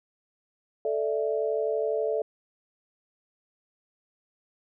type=chord; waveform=sine; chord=A suspended fourth; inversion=none; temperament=equal; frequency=440 / 587.3 / 659.3 Hz; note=A4 / D5 / E5; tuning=0 / 0 / 0 cents; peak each=-27 / -30 / -31 dBFS; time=0.85-2.22 s; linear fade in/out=2 ms; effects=none